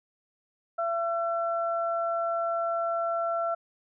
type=tone pair together; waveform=sine; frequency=675 / 1350 Hz; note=E5 / E6; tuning=+41 / +41 cents; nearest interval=octave; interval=1200 cents; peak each=-27 / -31 dBFS; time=0.78-3.55 s; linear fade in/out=10 ms; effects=none